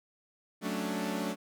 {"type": "chord", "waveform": "sawtooth", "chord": "D major seventh", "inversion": "first", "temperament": "equal", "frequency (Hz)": [185, 220, 277.2, 293.7], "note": ["F#3", "A3", "C#4", "D4"], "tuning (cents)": [0, 0, 0, 0], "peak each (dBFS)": [-33, -32, -36, -34], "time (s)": [0.61, 1.36], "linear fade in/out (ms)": 50, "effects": []}